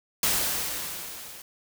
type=noise with level ramp; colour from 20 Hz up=white; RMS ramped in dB=-23 to -44 dBFS; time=0.23-1.42 s; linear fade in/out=2 ms; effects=none